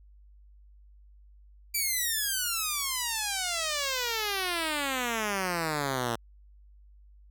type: exponential sweep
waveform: 5% pulse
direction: down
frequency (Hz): 2349 to 113.7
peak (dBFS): -17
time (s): 1.74-6.16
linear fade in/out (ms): 10
effects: added 50 Hz sine -52 dBFS peak until 7.3 s